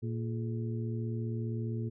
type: harmonic tone with a mistuned harmonic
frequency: 115.2 Hz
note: A#2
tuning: 20 cents flat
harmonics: 1 / 2 / 3 / 4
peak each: -33 / -39 / -43 / -45 dBFS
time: 0.02-1.9 s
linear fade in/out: 20 ms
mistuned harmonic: 4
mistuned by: -140 cents
effects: none